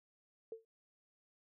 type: tone with exponential decay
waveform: sine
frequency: 449.4 Hz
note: A4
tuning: 37 cents sharp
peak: -39 dBFS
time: 0.52-0.65 s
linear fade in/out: 2 ms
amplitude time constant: 28 ms
effects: none